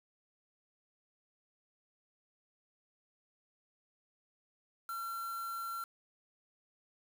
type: tone with quantisation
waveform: triangle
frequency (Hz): 1363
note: F6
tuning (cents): -43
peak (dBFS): -36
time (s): 4.89-5.84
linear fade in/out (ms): 2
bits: 8
effects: none